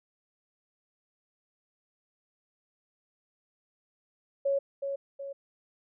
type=tone with echo; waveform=sine; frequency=554.4 Hz; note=C#5; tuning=in tune; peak=-24 dBFS; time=4.45-4.59 s; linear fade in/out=10 ms; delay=370 ms; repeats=2; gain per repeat=-6 dB; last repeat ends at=5.33 s; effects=none